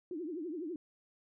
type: tone with vibrato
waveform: sine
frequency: 329.6 Hz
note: E4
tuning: in tune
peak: -37 dBFS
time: 0.11-0.76 s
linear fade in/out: 2 ms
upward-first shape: triangle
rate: 12 Hz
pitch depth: 240 cents each way
effects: none